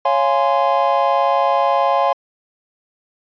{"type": "chord", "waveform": "triangle", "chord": "Db major seventh", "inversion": "none", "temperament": "just", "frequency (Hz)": [554.4, 693, 831.5, 1039.4], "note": ["Db5", "F5", "Ab5", "C6"], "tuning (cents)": [0, -14, 2, -12], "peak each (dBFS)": -17, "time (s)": [0.05, 2.13], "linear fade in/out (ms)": 5, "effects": ["resampled to 11025 Hz"]}